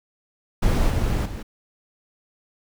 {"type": "noise with level steps", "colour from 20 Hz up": "brown", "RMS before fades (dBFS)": [-19, -22, -31], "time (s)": [0.62, 1.43], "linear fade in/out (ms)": 10, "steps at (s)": [0.9, 1.25], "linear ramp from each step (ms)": 10, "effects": []}